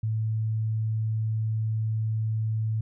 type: tone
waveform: sine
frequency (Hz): 110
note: A2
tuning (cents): 0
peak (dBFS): -24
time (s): 0.03-2.81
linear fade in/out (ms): 5
effects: none